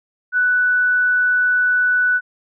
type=tone; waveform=sine; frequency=1486 Hz; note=F#6; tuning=7 cents sharp; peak=-13 dBFS; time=0.32-2.21 s; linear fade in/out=50 ms; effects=none